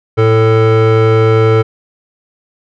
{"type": "tone pair together", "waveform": "square", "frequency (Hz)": [111.27, 443.8], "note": ["A2", "A4"], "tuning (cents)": [20, 15], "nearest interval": "2 octaves", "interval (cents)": 2395, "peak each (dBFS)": -10, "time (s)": [0.17, 1.63], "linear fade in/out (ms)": 20, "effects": ["low-pass 2000 Hz 12 dB/octave"]}